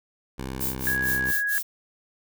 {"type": "tone with pitch glide", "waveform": "10% pulse", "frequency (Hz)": [65.41, 64.85], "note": ["C2", "C2"], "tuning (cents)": [0, -15], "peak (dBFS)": -23, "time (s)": [0.38, 1.32], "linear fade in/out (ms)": 10, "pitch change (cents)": -15, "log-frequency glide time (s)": [0.54, 1.1]}
{"type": "noise with tremolo", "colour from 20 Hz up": "violet", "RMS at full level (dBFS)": -27, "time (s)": [0.6, 1.63], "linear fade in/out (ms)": 10, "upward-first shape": "sine", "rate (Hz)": 4.4, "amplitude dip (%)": 100}
{"type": "tone", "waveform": "sine", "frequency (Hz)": 1661.2, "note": "G#6", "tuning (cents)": 0, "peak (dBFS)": -23, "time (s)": [0.87, 1.58], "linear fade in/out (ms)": 0}
{"effects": []}